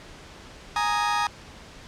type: chord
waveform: 35% pulse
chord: Ab suspended second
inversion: none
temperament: just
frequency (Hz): 830.6 / 934.4 / 1245.9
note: Ab5 / Bb5 / Eb6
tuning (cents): 0 / +4 / +2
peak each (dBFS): -25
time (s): 0.76-1.27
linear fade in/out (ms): 2
effects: pink hiss -45 dBFS RMS until 1.87 s + low-pass 6000 Hz 12 dB/octave